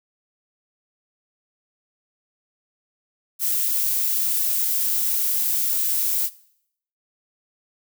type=noise; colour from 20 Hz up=violet; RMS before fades=-22 dBFS; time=3.39-6.3 s; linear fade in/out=50 ms; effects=noise-tail reverb RT60 0.7 s tail -20 dB re dry